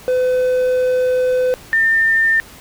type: tone pair in turn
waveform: triangle / sine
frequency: 506 / 1803.2 Hz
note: B4 / A6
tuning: +42 / +42 cents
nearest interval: octave + minor seventh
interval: 2200 cents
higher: second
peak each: -11 dBFS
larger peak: neither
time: 0.08-1.54 / 1.73-2.4 s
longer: first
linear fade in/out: 0 ms
effects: pink hiss -40 dBFS RMS until 2.6 s